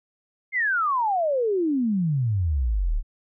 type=exponential sweep; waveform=sine; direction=down; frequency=2152 to 32.7 Hz; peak=-20 dBFS; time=0.52-3.03 s; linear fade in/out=50 ms; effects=none